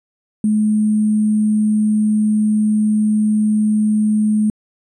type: tone with sample-and-hold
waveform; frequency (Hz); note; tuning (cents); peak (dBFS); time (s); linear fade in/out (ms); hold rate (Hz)
sine; 213.5; G#3; +48; -12; 0.44-4.5; 2; 8820
effects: resampled to 22050 Hz